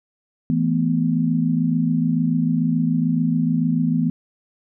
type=chord; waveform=sine; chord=E suspended fourth; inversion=none; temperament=equal; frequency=164.81 / 220 / 246.9 Hz; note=E3 / A3 / B3; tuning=0 / 0 / 0 cents; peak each=-20 / -24 / -20 dBFS; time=0.5-4.1 s; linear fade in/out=0 ms; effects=none